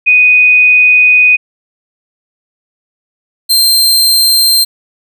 sine / sawtooth tone pair in turn, 2489 / 4157 Hz, D#7 / C8, 0 / -12 cents, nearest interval major sixth, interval 888 cents, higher second, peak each -3 dBFS, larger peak neither, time 0.06-1.37 / 3.49-4.65 s, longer first, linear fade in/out 20 ms, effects none

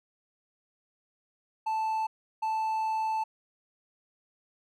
triangle tone pair in turn, 879 / 879 Hz, A5 / A5, -2 / -2 cents, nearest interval unison, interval 0 cents, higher neither, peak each -25 dBFS, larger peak neither, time 1.66-2.07 / 2.42-3.24 s, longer second, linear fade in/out 10 ms, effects none

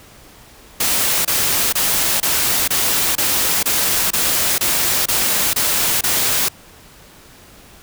white noise bursts, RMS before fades -17 dBFS, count 12, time 0.8-6.486 s, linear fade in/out 5 ms, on 450 ms, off 26 ms, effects pink hiss -44 dBFS RMS until 7.82 s

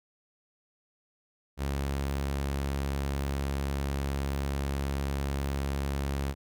sawtooth tone, 69.3 Hz, C#2, in tune, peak -25 dBFS, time 1.57-6.35 s, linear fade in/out 50 ms, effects none

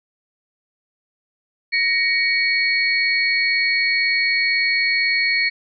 sine tone cluster, 1882 / 2240 / 4336 Hz, A#6 / C#7 / C#8, +16 / +18 / -39 cents, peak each -22 / -18 / -23 dBFS, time 1.72-5.5 s, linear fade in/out 20 ms, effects none

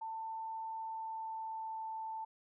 sine tone with pitch glide, 892 to 885.8 Hz, A5 to A5, +23 to +11 cents, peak -39 dBFS, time 0.01-2.25 s, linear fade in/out 10 ms, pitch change -12 cents, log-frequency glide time 0.8-1.86 s, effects none

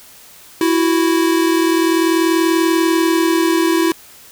square tone pair together, 329.6 / 370 Hz, E4 / F#4, 0 / 0 cents, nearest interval major second, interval 200 cents, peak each -14 / -19 dBFS, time 0.61-3.92 s, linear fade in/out 2 ms, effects white hiss -42 dBFS RMS until 4.31 s

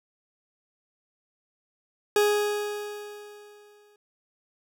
40% pulse tone with exponential decay, 415.3 Hz, G#4, in tune, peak -17 dBFS, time 2.16-3.96 s, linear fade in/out 2 ms, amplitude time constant 390 ms, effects none

